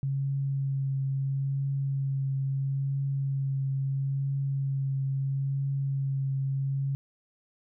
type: tone with vibrato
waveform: sine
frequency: 136.7 Hz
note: C#3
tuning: 24 cents flat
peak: -26 dBFS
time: 0.03-6.95 s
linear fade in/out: 0 ms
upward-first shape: triangle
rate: 0.75 Hz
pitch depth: 17 cents each way
effects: none